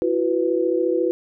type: chord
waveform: sine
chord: E suspended second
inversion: none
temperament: equal with one note detuned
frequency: 335.8 / 370 / 493.9 Hz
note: E4 / F#4 / B4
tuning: +32 / 0 / 0 cents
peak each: -22 dBFS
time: 0.02-1.11 s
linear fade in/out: 0 ms
effects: none